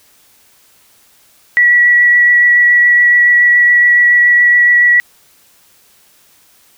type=tone with vibrato; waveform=sine; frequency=1938 Hz; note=B6; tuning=33 cents flat; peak=-5 dBFS; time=1.57-5 s; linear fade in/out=0 ms; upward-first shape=triangle; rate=7.1 Hz; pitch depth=11 cents each way; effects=white hiss -49 dBFS RMS until 6.77 s